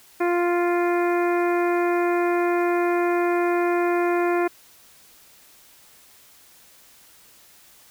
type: harmonic tone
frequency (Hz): 349.2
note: F4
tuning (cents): 0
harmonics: 1 / 2 / 3 / 4 / 5 / 6 / 7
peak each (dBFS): -20 / -26 / -30 / -32 / -34 / -36 / -37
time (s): 0.2-4.48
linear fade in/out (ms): 10
effects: white hiss -52 dBFS RMS until 7.9 s